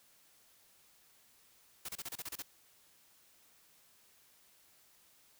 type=noise bursts; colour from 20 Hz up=white; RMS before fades=-42 dBFS; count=9; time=1.85-2.423 s; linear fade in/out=5 ms; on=37 ms; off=30 ms; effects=white hiss -66 dBFS RMS until 5.39 s